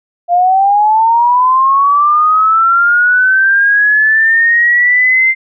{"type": "linear sweep", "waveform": "sine", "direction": "up", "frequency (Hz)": [689, 2093], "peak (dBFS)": -6, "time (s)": [0.28, 5.35], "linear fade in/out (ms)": 50, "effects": []}